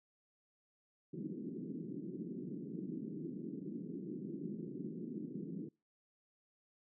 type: band-pass noise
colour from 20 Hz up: pink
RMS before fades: -44 dBFS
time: 1.13-5.69 s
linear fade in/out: 10 ms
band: 160 to 370 Hz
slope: 48 dB/octave
effects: noise-tail reverb RT60 0.3 s tail -26 dB re dry